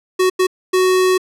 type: tone bursts at uneven times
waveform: square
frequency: 371 Hz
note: F#4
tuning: 5 cents sharp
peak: -12 dBFS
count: 3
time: 0.19-0.3 / 0.39-0.47 / 0.73-1.18 s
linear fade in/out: 10 ms
effects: low-pass 12000 Hz 12 dB/octave